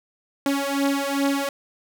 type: beating tone pair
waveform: sawtooth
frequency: 277.2 / 279.7 Hz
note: C#4 / C#4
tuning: 0 / +16 cents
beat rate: 2.5 Hz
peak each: -20 dBFS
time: 0.46-1.49 s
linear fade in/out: 2 ms
effects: none